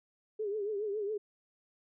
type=tone with vibrato; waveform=sine; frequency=415.3 Hz; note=G#4; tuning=in tune; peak=-32 dBFS; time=0.39-1.18 s; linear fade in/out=10 ms; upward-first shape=triangle; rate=7.2 Hz; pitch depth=110 cents each way; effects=none